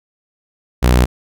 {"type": "tone", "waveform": "sawtooth", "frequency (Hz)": 61.74, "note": "B1", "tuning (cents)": 0, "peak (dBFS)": -5, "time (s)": [0.82, 1.06], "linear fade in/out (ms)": 20, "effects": []}